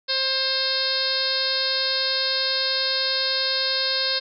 harmonic tone with a mistuned harmonic, 530 Hz, C5, 22 cents sharp, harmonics 1 / 2 / 3 / 4 / 5 / 6 / 7 / 8 / 9 / 10, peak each -31 / -37 / -31 / -37 / -35 / -36 / -28 / -25 / -28 / -31 dBFS, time 0.08-4.2 s, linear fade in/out 20 ms, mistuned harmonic 10, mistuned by -34 cents, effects none

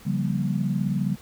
sine chord, G half-diminished seventh, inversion second, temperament just, 141.12 / 176.4 / 196 / 235.2 Hz, Db3 / F3 / G3 / Bb3, +31 / +18 / 0 / +16 cents, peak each -27 / -28 / -26 / -32 dBFS, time 0.05-1.16 s, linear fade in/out 20 ms, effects pink hiss -49 dBFS RMS until 1.21 s

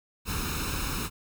pink noise with comb filter, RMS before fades -31 dBFS, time 0.25-1.1 s, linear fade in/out 50 ms, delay 0.76 ms, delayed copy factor +0.7, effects none

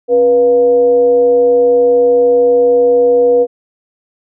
sine tone with frequency modulation, 486.5 Hz, B4, 26 cents flat, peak -6 dBFS, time 0.08-3.47 s, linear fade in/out 50 ms, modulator 214 Hz, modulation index 0.32, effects none

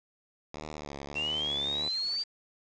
5% pulse tone with vibrato, 73.42 Hz, D2, in tune, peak -28 dBFS, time 0.53-1.89 s, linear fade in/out 10 ms, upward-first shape sine, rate 1.6 Hz, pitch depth 79 cents each way
sine linear sweep, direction up, 2686 to 4699 Hz, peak -29 dBFS, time 1.15-2.24 s, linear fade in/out 20 ms
effects resampled to 16000 Hz + 8-bit

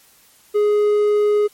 triangle tone, 417 Hz, G#4, 7 cents sharp, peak -11 dBFS, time 0.54-1.48 s, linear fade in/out 20 ms, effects white hiss -52 dBFS RMS until 1.53 s + MP3 64 kbps

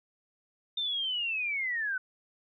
sine linear sweep, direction down, 3633 to 1479 Hz, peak -29 dBFS, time 0.77-1.98 s, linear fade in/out 5 ms, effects none

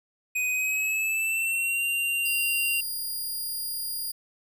square tone with pitch glide, 2500 to 2774 Hz, D#7 to F7, +8 to -12 cents, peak -25 dBFS, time 0.35-2.81 s, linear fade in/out 10 ms, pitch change +180 cents, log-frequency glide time 0.5-1.84 s
5% pulse tone, 4833 Hz, D8, 49 cents sharp, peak -23 dBFS, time 2.25-4.12 s, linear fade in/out 10 ms
effects none

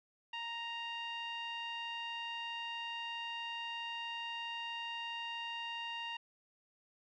sawtooth tone with low-pass filter, 932.3 Hz, A#5, in tune, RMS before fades -42 dBFS, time 0.33-6.17 s, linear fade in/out 5 ms, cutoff 3000 Hz, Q 4.6, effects none

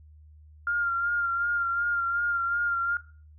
sine tone with vibrato, 1396.9 Hz, F6, in tune, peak -24 dBFS, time 0.67-2.97 s, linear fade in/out 2 ms, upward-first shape sine, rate 2.7 Hz, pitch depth 29 cents each way, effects noise-tail reverb RT60 0.4 s tail -18 dB re dry + added 76 Hz sine -49 dBFS peak until 3.38 s

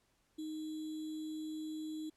sine tone with sample-and-hold, 311.1 Hz, D#4, in tune, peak -39 dBFS, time 0.38-2.1 s, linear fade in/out 10 ms, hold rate 3675 Hz, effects pink hiss -75 dBFS RMS until 2.16 s + low-pass 12000 Hz 12 dB/octave

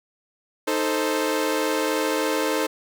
sawtooth chord, A diminished, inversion second, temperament equal, 311.1 / 440 / 523.3 Hz, Eb4 / A4 / C5, 0 / 0 / 0 cents, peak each -22 dBFS, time 0.67-2.67 s, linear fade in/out 10 ms, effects none

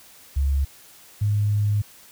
sine tone pair in turn, 69.3 / 103.83 Hz, C#2 / G#2, 0 / 0 cents, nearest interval perfect fifth, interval 700 cents, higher second, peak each -18 dBFS, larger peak neither, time 0.36-0.65 / 1.21-1.82 s, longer second, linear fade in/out 10 ms, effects white hiss -49 dBFS RMS until 2.11 s

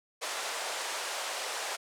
pink band-pass noise, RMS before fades -36 dBFS, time 0.21-1.77 s, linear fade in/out 20 ms, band 530 to 9700 Hz, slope 24 dB/octave, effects none

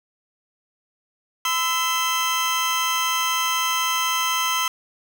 30% pulse tone cluster, 1016 / 1316 / 3140 Hz, B5 / E6 / G7, +49 / -3 / +2 cents, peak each -22 dBFS, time 1.45-4.68 s, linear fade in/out 2 ms, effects none

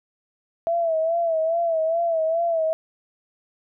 sine tone with vibrato, 659.3 Hz, E5, in tune, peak -19 dBFS, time 0.67-2.73 s, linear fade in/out 0 ms, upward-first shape sine, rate 2.4 Hz, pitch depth 64 cents each way, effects none

